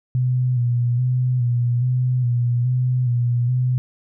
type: tone with vibrato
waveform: sine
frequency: 123.47 Hz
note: B2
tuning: in tune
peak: -16 dBFS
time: 0.15-3.78 s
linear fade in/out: 0 ms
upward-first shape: square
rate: 1.2 Hz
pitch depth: 38 cents each way
effects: none